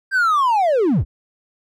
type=linear sweep; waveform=triangle; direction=down; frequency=1600 to 34.65 Hz; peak=-11 dBFS; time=0.11-1.05 s; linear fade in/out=50 ms; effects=tanh soft clip ceiling -7 dBFS